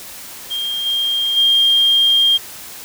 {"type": "tone with level steps", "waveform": "sine", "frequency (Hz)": 3209, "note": "G7", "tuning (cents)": 40, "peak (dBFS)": [-19, -15, -9], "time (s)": [0.5, 2.38], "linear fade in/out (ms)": 20, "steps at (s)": [0.85, 1.36], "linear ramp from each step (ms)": 20, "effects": ["tanh soft clip ceiling -5 dBFS", "white hiss -34 dBFS RMS until 2.84 s"]}